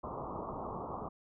white low-pass noise, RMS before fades -41 dBFS, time 0.03-1.09 s, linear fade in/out 10 ms, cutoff 1200 Hz, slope 96 dB/octave, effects none

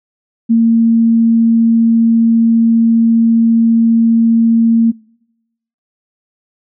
sine tone, 228.7 Hz, A#3, 33 cents flat, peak -6 dBFS, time 0.49-4.92 s, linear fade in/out 20 ms, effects noise-tail reverb RT60 0.9 s tail -26 dB re dry

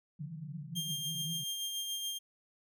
white band-pass noise, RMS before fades -43 dBFS, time 0.19-1.44 s, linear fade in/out 10 ms, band 140 to 170 Hz, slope 96 dB/octave
sawtooth tone with tremolo, 3200 Hz, G7, 35 cents sharp, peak -31 dBFS, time 0.75-2.19 s, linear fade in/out 20 ms, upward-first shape sine, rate 7 Hz, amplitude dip 35%
effects none

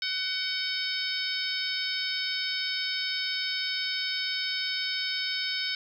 harmonic tone with a mistuned harmonic, 749 Hz, F#5, 21 cents sharp, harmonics 2 / 3 / 4 / 5 / 6 / 7, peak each -37 / -35 / -36 / -34 / -37 / -34 dBFS, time 0.02-5.75 s, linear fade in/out 2 ms, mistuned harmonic 4, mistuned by +43 cents, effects 10-bit

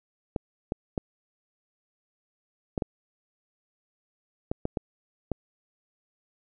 clicks, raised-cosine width 2 ms, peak -14 dBFS, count 9, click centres 0.362 / 0.721 / 0.978 / 2.778 / 2.822 / 4.515 / 4.654 / 4.772 / 5.317 s, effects none

